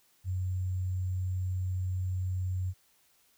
sine tone with sample-and-hold, 92.1 Hz, F#2, 7 cents flat, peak -29 dBFS, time 0.24-2.74 s, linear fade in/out 50 ms, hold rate 7350 Hz, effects white hiss -67 dBFS RMS until 3.37 s

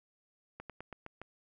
slowing click train, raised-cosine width 0.5 ms, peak -29 dBFS, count 6, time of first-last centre 0.6-1.216 s, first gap 97 ms, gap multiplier 1.12, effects none

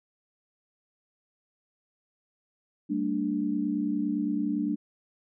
sine chord, G suspended second, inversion none, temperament equal with one note detuned, 196 / 225.7 / 293.7 Hz, G3 / A3 / D4, 0 / +44 / 0 cents, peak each -32 / -31 / -28 dBFS, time 2.89-4.76 s, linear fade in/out 20 ms, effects none

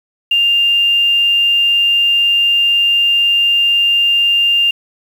sine tone with quantisation, 2798 Hz, F7, 3 cents sharp, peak -9 dBFS, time 0.31-4.71 s, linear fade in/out 5 ms, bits 6, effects none

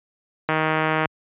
click train, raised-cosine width 0.5 ms, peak -6 dBFS, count 90, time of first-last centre 0.49-1.057 s, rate 157 Hz, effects high-pass 80 Hz 12 dB/octave + resampled to 8000 Hz

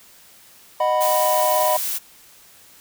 triangle chord, B major, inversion first, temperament just, 617.4 / 740.8 / 987.8 Hz, D#5 / F#5 / B5, -14 / +2 / 0 cents, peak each -18 / -21 / -19 dBFS, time 0.8-1.77 s, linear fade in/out 5 ms
blue noise, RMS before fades -25 dBFS, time 1-1.99 s, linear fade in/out 20 ms
effects white hiss -49 dBFS RMS until 2.8 s

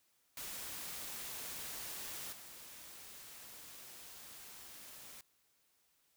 white noise with level steps, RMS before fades -45 / -53 dBFS, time 0.37-5.21 s, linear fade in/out 2 ms, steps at 2.32 s, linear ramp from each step 10 ms, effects white hiss -75 dBFS RMS until 6.16 s

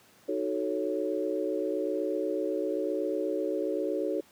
sine chord, D# half-diminished seventh, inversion none, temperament equal with one note detuned, 311.1 / 372.1 / 440 / 554.4 Hz, D#4 / F#4 / A4 / C#5, 0 / +10 / 0 / 0 cents, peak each -33 dBFS, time 0.28-4.21 s, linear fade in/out 10 ms, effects pink hiss -59 dBFS RMS until 4.31 s + high-pass 150 Hz 12 dB/octave

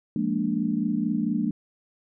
sine chord, Bb dominant seventh, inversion second, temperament equal with one note detuned, 174.61 / 208.9 / 233.1 / 293.7 Hz, F3 / Ab3 / Bb3 / D4, 0 / +10 / 0 / 0 cents, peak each -31 / -27 / -27 / -29 dBFS, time 0.16-1.51 s, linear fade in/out 2 ms, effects none

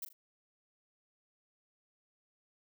violet noise with echo, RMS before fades -40 dBFS, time 0.02-0.05 s, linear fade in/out 5 ms, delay 40 ms, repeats 2, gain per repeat -10 dB, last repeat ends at 0.13 s, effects none

